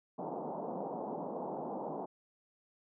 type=band-pass noise; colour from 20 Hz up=white; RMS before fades=-40 dBFS; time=0.18-2.06 s; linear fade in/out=10 ms; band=160 to 910 Hz; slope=48 dB/octave; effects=none